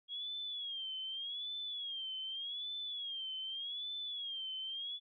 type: tone with vibrato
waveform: sine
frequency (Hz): 3286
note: G#7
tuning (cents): -19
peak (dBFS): -39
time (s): 0.08-5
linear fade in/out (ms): 50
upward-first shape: sine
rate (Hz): 0.84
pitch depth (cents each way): 120
effects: none